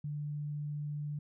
sine tone, 147.6 Hz, D3, 9 cents sharp, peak -35 dBFS, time 0.04-1.19 s, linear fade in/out 5 ms, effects none

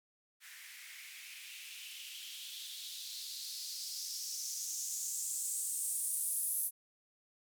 violet noise with band-pass filter sweep, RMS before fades -41 dBFS, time 0.4-6.71 s, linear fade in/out 50 ms, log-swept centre 1800 to 11000 Hz, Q 3.6, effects none

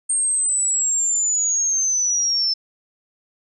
sine linear sweep, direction down, 8630 to 5274 Hz, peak -17 dBFS, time 0.09-2.54 s, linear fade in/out 10 ms, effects none

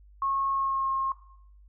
sine tone with pitch glide, 1090 to 1073.8 Hz, C#6 to C6, -29 to +45 cents, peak -25 dBFS, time 0.22-1.12 s, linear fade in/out 2 ms, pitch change -26 cents, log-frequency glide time 0.51-0.91 s, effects noise-tail reverb RT60 0.7 s tail -17 dB re dry + added 50 Hz sine -51 dBFS peak until 1.68 s

